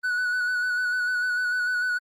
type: tone with vibrato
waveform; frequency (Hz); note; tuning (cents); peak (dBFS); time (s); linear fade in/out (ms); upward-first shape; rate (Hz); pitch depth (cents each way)
triangle; 1480; F#6; 0; -21; 0.03-1.99; 20; square; 6.7; 21
effects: Opus 32 kbps